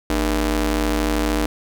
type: ring-modulated tone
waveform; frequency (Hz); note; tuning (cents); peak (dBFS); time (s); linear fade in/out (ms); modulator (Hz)
sawtooth; 176.9; F3; +23; -11; 0.1-1.46; 2; 125
effects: none